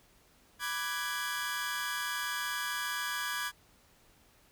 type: chord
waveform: sawtooth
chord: G# half-diminished seventh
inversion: first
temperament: equal with one note detuned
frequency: 987.8 / 1174.7 / 1502.4 / 1661.2 Hz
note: B5 / D6 / F#6 / G#6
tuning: 0 / 0 / +26 / 0 cents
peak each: -38 / -36 / -38 / -32 dBFS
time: 0.59-3.52 s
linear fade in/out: 50 ms
effects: pink hiss -64 dBFS RMS until 4.51 s